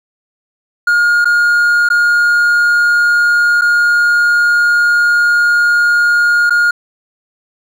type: tone with dropouts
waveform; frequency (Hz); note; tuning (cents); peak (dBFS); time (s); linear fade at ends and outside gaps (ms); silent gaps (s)
triangle; 1425; F6; +34; -6; 0.87-6.71; 5; 1.246-1.254 / 1.889-1.901 / 3.612-3.618 / 6.497-6.505
effects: none